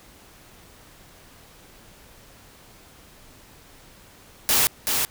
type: noise with echo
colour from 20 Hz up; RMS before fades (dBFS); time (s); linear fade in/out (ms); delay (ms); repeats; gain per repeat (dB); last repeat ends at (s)
white; -19; 4.49-4.67; 0; 380; 1; -4; 5.05
effects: pink hiss -50 dBFS RMS until 5.1 s